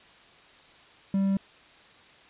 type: tone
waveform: triangle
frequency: 195.1 Hz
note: G3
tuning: 8 cents flat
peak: -20 dBFS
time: 1.14-1.37 s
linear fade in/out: 2 ms
effects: white hiss -54 dBFS RMS until 2.29 s + resampled to 8000 Hz